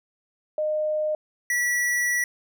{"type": "tone pair in turn", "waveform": ["sine", "square"], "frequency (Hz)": [613, 1946.2], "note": ["D#5", "B6"], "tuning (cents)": [-26, -26], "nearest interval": "octave + minor sixth", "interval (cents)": 2000, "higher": "second", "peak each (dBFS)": -22, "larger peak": "neither", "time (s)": [[0.58, 1.15], [1.5, 2.24]], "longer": "second", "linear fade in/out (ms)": 2, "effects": []}